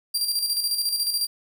sawtooth tone with tremolo, 4738 Hz, D8, 14 cents sharp, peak -18 dBFS, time 0.14-1.27 s, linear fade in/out 10 ms, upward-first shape square, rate 14 Hz, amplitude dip 50%, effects 9-bit

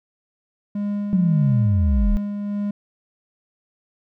triangle tone with tremolo, 204.4 Hz, G#3, 27 cents flat, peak -19 dBFS, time 0.75-2.71 s, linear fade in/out 5 ms, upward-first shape sine, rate 1.7 Hz, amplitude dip 35%
sine linear sweep, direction down, 190 to 31.26 Hz, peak -15 dBFS, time 1.13-2.17 s, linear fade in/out 0 ms
effects none

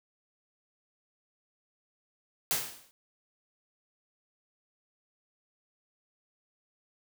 white noise with exponential decay, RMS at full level -26 dBFS, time 2.51-2.91 s, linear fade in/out 0 ms, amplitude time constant 86 ms, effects none

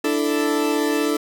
40% pulse chord, D suspended second, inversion none, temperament equal, 293.7 / 329.6 / 440 Hz, D4 / E4 / A4, 0 / 0 / 0 cents, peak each -21 / -24 / -22 dBFS, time 0.04-1.17 s, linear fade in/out 5 ms, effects none

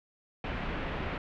pink low-pass noise, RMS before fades -35 dBFS, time 0.44-1.18 s, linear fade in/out 2 ms, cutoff 2800 Hz, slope 24 dB/octave, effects none

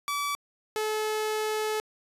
sawtooth tone pair in turn, 1150 / 430.8 Hz, D6 / A4, -37 / -37 cents, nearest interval octave + perfect fourth, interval 1700 cents, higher first, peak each -24 / -23 dBFS, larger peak second, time 0.08-0.35 / 0.76-1.8 s, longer second, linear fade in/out 0 ms, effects resampled to 32000 Hz

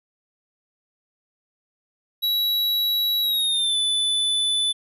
square tone with pitch glide, 3900 to 3495 Hz, B7 to A7, -23 to -12 cents, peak -20 dBFS, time 2.22-4.73 s, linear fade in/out 20 ms, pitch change -189 cents, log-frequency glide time 3.21-3.77 s, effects resampled to 32000 Hz

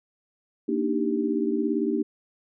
sine chord, Eb major seventh, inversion second, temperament equal, 233.1 / 293.7 / 311.1 / 392 Hz, Bb3 / D4 / Eb4 / G4, 0 / 0 / 0 / 0 cents, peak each -28 dBFS, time 0.68-2.03 s, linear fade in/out 10 ms, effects none

